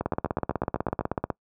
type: two click trains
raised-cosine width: 1 ms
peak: -13 / -11 dBFS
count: 9 / 21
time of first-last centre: 0.01-1.01 / 0.06-1.302 s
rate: 8 / 16.1 Hz
effects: noise-tail reverb RT60 0.1 s tail -26 dB re dry + high-pass 60 Hz 12 dB/octave